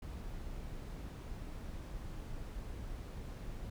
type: noise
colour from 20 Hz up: brown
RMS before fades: -44 dBFS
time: 0.02-3.7 s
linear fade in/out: 5 ms
effects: none